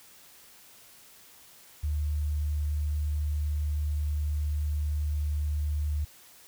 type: tone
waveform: sine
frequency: 74.6 Hz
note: D2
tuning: 28 cents sharp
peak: -26 dBFS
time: 1.83-6.05 s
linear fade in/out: 10 ms
effects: white hiss -54 dBFS RMS until 6.47 s